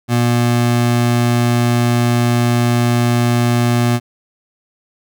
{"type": "tone", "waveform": "25% pulse", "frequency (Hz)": 120, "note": "B2", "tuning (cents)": -49, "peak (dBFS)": -8, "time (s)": [0.08, 4], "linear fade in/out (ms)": 50, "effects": []}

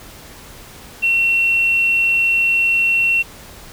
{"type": "tone with tanh clipping", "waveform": "triangle", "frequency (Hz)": 2720, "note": "F7", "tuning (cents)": -46, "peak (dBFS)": -12, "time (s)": [1.02, 3.23], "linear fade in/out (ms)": 20, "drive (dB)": 1, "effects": ["pink hiss -39 dBFS RMS until 3.72 s"]}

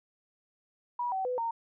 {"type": "tone with pitch steps", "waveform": "sine", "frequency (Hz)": [969, 763, 500, 921], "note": ["B5", "G5", "B4", "A#5"], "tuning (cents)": [-33, -47, 21, -21], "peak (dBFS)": -29, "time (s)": [0.99, 1.51], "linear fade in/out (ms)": 5, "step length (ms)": 130, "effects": []}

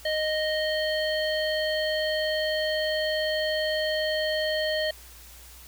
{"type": "harmonic tone with a mistuned harmonic", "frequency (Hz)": 620, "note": "D#5", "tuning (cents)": -6, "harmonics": [1, 3, 5, 7], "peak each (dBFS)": [-26, -31, -33, -34], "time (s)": [0.05, 4.91], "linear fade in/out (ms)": 5, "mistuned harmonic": 5, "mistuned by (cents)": 17, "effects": ["added 60 Hz sine -49 dBFS peak until 5.67 s", "white hiss -49 dBFS RMS until 5.67 s"]}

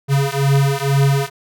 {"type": "beating tone pair", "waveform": "square", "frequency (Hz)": [137.5, 139.6], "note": ["C#3", "C#3"], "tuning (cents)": [-14, 13], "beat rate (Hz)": 2.1, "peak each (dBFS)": -17, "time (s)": [0.08, 1.3], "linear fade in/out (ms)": 50, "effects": []}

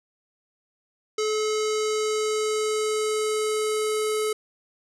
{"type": "tone with low-pass filter sweep", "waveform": "square", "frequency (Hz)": 430.1, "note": "A4", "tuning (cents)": -39, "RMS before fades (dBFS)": -25, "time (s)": [1.18, 4.33], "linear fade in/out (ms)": 5, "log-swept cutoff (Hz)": [6400, 10000], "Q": 2.5, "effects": []}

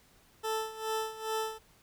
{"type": "tone with tremolo", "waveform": "20% pulse", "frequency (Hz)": 440, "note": "A4", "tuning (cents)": 0, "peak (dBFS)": -25, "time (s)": [0.43, 1.59], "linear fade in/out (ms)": 20, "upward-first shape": "sine", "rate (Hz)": 2.4, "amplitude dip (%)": 80, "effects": ["pink hiss -63 dBFS RMS until 1.82 s"]}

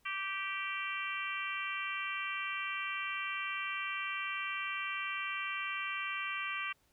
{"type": "harmonic tone", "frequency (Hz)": 390, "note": "G4", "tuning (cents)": -9, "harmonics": [3, 4, 5, 6, 7, 8], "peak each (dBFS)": [-41, -44, -43, -40, -42, -47], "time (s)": [0.05, 6.73], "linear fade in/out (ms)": 10, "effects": ["pink hiss -72 dBFS RMS until 6.92 s"]}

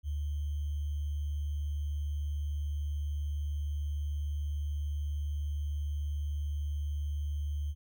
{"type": "tone with sample-and-hold", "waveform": "sine", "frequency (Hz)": 73.42, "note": "D2", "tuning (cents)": 0, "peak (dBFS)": -31, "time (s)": [0.03, 7.75], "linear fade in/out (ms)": 50, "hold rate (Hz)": 3150, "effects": []}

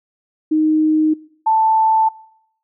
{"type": "tone pair in turn", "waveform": "sine", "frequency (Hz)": [310.8, 882.6], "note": ["D#4", "A5"], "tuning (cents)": [-2, 5], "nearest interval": "octave + tritone", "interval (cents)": 1807, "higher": "second", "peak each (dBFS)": [-12, -11], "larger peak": "second", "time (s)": [[0.51, 1.14], [1.46, 2.09]], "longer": "neither", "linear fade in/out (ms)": 10, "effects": ["noise-tail reverb RT60 0.7 s tail -23 dB re dry"]}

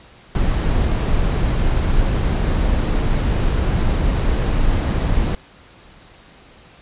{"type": "noise", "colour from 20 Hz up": "brown", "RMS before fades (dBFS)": -17, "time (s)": [0.35, 5.35], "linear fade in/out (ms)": 2, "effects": ["pink hiss -46 dBFS RMS until 6.81 s", "resampled to 8000 Hz"]}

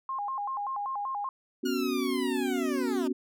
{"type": "tone with vibrato", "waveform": "sine", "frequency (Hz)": 932.3, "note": "A#5", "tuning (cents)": 0, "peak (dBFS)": -30, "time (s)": [0.09, 1.29], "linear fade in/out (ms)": 2, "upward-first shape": "square", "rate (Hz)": 5.2, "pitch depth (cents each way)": 230}
{"type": "chord", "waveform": "sine", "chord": "B suspended second", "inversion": "none", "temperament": "equal", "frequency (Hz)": [246.9, 277.2, 370], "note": ["B3", "C#4", "F#4"], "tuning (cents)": [0, 0, 0], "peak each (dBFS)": -31, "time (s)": [1.63, 3.13], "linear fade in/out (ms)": 10}
{"type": "linear sweep", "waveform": "15% pulse", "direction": "down", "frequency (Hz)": [1453, 293.7], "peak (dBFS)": -29, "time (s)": [1.65, 3.08], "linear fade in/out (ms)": 10}
{"effects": []}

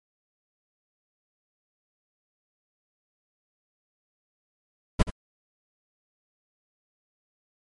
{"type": "noise with echo", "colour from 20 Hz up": "brown", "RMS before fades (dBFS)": -17, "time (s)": [4.99, 5.03], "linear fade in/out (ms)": 10, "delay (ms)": 78, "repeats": 1, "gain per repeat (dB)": -14, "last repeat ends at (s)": 5.108, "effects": ["MP3 48 kbps"]}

